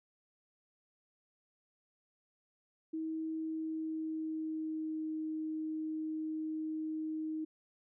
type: tone with pitch glide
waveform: sine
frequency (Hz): 319 to 313.5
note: D#4 to D#4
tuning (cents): +43 to +13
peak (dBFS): -35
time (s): 2.93-7.45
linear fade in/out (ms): 10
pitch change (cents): -30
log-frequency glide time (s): 3.34-5.1
effects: none